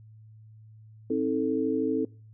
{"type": "chord", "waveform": "sine", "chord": "A diminished", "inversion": "first", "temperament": "just", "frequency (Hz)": [264, 316.8, 440], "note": ["C4", "Eb4", "A4"], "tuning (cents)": [16, 31, 0], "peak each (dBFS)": [-28, -29, -28], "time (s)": [1.1, 2.05], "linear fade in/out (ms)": 5, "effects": ["noise-tail reverb RT60 0.4 s tail -23 dB re dry", "added 109 Hz sine -48 dBFS peak until 2.33 s"]}